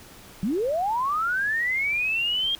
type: linear sweep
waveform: sine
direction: up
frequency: 173.8 to 3249 Hz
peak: -22 dBFS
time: 0.43-2.55 s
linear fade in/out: 0 ms
effects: pink hiss -47 dBFS RMS until 2.59 s